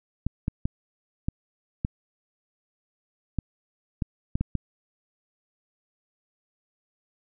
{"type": "clicks", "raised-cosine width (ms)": 5, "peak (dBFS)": -13, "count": 10, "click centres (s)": [0.266, 0.481, 0.655, 1.285, 1.849, 3.387, 4.022, 4.355, 4.41, 4.553], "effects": []}